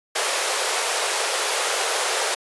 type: high-pass noise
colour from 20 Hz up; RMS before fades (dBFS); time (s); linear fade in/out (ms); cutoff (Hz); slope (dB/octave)
pink; -23; 0.15-2.35; 10; 420; 48
effects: resampled to 24000 Hz